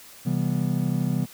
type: chord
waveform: triangle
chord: C major seventh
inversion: none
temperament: just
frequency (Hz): 130.81 / 163.52 / 196.22 / 245.3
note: C3 / E3 / G3 / B3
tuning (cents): 0 / -14 / +2 / -12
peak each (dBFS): -25 / -24 / -27 / -27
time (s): 0.25-1.26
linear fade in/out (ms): 20
effects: white hiss -47 dBFS RMS until 1.33 s